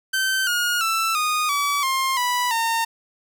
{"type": "tone with pitch steps", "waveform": "sawtooth", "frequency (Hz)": [1545, 1433.2, 1329.6, 1233.4, 1144.1, 1061.4, 984.6, 913.4], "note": ["G6", "F6", "E6", "D#6", "D6", "C6", "B5", "A#5"], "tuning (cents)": [-26, 44, 15, -16, -46, 24, -6, -36], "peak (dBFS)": -16, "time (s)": [0.13, 2.85], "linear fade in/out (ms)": 10, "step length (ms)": 340, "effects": []}